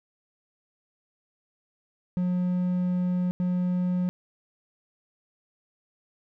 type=tone bursts at uneven times; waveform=triangle; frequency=180.1 Hz; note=F#3; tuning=46 cents flat; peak=-21 dBFS; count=2; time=2.17-3.31 / 3.4-4.09 s; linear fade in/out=0 ms; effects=none